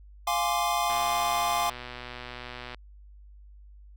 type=chord; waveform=square; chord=D half-diminished seventh; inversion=first; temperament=equal; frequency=698.5 / 830.6 / 1046.5 / 1174.7 Hz; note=F5 / Ab5 / C6 / D6; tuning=0 / 0 / 0 / 0 cents; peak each=-30 / -31 / -31 / -32 dBFS; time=0.27-1.7 s; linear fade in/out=5 ms
type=click train; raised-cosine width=0.3 ms; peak=-23 dBFS; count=228; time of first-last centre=0.9-2.746 s; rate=123 Hz
effects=added 50 Hz sine -47 dBFS peak until 3.96 s